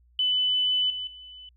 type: tone with level steps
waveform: sine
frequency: 3002 Hz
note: F#7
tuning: 24 cents sharp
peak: -21 / -30 / -42 dBFS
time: 0.19-1.49 s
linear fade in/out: 2 ms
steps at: 0.9 / 1.07 s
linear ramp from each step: 2 ms
effects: added 60 Hz sine -57 dBFS peak until 1.56 s